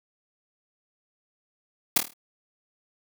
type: noise with echo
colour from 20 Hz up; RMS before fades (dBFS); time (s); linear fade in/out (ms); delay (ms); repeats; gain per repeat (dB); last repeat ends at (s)
white; -18; 1.96-1.98; 5; 26; 6; -6; 2.136
effects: high-pass 150 Hz 12 dB/octave